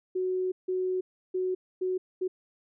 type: tone bursts at uneven times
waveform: sine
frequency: 370 Hz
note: F#4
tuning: in tune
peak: -26 dBFS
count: 5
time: 0.15-0.52 / 0.68-1.01 / 1.34-1.55 / 1.81-1.98 / 2.21-2.28 s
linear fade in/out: 10 ms
effects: none